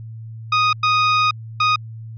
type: tone bursts at uneven times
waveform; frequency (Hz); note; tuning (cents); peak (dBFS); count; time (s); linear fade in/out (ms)
sawtooth; 1244.5; D#6; 0; -10; 3; 0.52-0.73 / 0.83-1.31 / 1.6-1.76; 5
effects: added 112 Hz sine -31 dBFS peak until 2.17 s + resampled to 11025 Hz